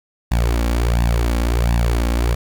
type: tone with flanger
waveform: sawtooth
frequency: 58.27 Hz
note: A#1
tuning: in tune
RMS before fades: -17 dBFS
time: 0.31-2.35 s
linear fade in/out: 10 ms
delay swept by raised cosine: 1.1 to 3.7 ms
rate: 1.4 Hz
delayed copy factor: +0.85
effects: 7-bit